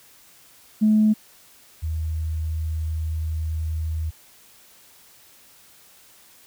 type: tone pair in turn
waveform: sine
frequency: 214.9 / 79.39 Hz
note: A3 / D#2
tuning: -41 / +35 cents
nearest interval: octave + perfect fourth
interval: 1724 cents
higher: first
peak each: -13 / -23 dBFS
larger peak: first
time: 0.81-1.14 / 1.82-4.11 s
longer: second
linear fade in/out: 20 ms
effects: tanh soft clip ceiling -9 dBFS + white hiss -52 dBFS RMS until 6.46 s